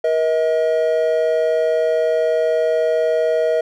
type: tone pair together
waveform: triangle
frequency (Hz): 476.5 / 636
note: A#4 / D#5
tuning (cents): +38 / +38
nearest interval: perfect fourth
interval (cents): 500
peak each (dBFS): -16 / -15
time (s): 0.04-3.61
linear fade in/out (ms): 5
effects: none